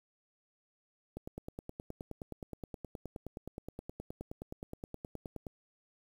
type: click train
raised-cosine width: 2 ms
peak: -28 dBFS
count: 42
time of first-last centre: 1.17-5.468 s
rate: 9.54 Hz
effects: 9-bit